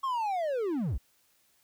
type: linear sweep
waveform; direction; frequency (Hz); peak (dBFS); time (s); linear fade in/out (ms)
triangle; down; 1100 to 36.71; -26; 0.03-0.98; 10
effects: white hiss -68 dBFS RMS until 1.63 s